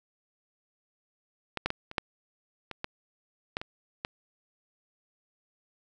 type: clicks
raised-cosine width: 0.3 ms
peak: -15 / -11 / -14 / -25 / -10 / -21 / -16 / -14 / -21 / -15 dBFS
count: 10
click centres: 1.573 / 1.66 / 1.704 / 1.914 / 1.982 / 2.713 / 2.844 / 3.569 / 3.615 / 4.049 s
effects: none